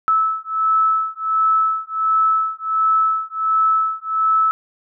sine beating tone pair, 1305 / 1306.4 Hz, E6 / E6, -18 / -16 cents, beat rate 1.4 Hz, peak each -18 dBFS, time 0.08-4.51 s, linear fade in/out 0 ms, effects none

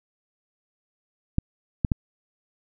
clicks, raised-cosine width 5 ms, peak -8 dBFS, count 3, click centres 1.384 / 1.848 / 1.918 s, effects none

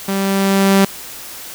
sawtooth tone with level ramp, 195.3 Hz, G3, 6 cents flat, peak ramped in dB -13 to -4 dBFS, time 0.08-0.85 s, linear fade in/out 5 ms, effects white hiss -32 dBFS RMS until 1.54 s

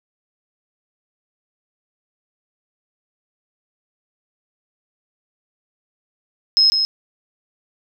sine tone with echo, 5150 Hz, E8, 41 cents flat, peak -10 dBFS, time 6.57-6.7 s, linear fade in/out 0 ms, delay 150 ms, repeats 1, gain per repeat -5 dB, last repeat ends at 6.85 s, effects none

